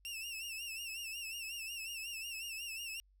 sawtooth tone with vibrato, 2711 Hz, E7, 48 cents sharp, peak -38 dBFS, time 0.05-3 s, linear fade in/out 0 ms, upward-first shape sine, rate 5.5 Hz, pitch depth 87 cents each way, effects added 48 Hz sine -65 dBFS peak until 3.2 s

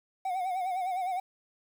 triangle tone with vibrato, 740 Hz, F#5, in tune, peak -27 dBFS, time 0.25-1.2 s, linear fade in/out 5 ms, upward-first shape sine, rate 9.8 Hz, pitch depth 75 cents each way, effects 9-bit

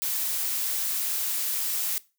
blue noise, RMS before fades -28 dBFS, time 0.02-1.98 s, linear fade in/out 0 ms, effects noise-tail reverb RT60 0.3 s tail -20 dB re dry

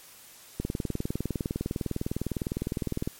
click train, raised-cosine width 3 ms, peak -16 dBFS, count 50, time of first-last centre 0.6-3.075 s, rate 19.8 Hz, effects white hiss -51 dBFS RMS until 3.19 s + MP3 64 kbps

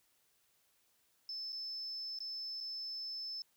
sine tone with dropouts, 5260 Hz, E8, 5 cents flat, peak -39 dBFS, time 1.29-3.42 s, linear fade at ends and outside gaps 1 ms, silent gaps 1.522-1.528 / 2.188-2.204 / 2.604-2.609 s, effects tanh soft clip ceiling -35 dBFS + white hiss -74 dBFS RMS until 3.56 s

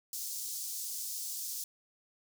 pink high-pass noise, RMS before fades -39 dBFS, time 0.13-1.64 s, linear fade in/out 2 ms, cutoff 5300 Hz, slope 24 dB/octave, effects none

